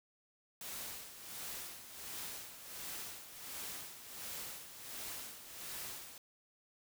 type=noise with tremolo; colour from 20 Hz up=white; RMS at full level=-44 dBFS; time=0.61-6.18 s; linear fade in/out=2 ms; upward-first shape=sine; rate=1.4 Hz; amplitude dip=65%; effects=none